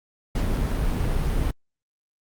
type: noise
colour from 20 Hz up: brown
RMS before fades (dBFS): -23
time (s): 0.35-1.51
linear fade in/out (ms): 5
effects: Opus 48 kbps